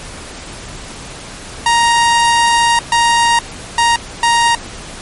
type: tone bursts at uneven times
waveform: sawtooth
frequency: 936 Hz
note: A#5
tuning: 7 cents sharp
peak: -5 dBFS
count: 4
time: 1.66-2.79 / 2.92-3.39 / 3.78-3.96 / 4.23-4.55 s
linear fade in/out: 2 ms
effects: pink hiss -30 dBFS RMS until 5.01 s + MP3 48 kbps